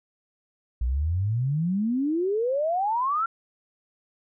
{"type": "exponential sweep", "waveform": "sine", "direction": "up", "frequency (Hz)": [57, 1382], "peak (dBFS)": -22, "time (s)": [0.81, 3.26], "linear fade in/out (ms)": 5, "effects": []}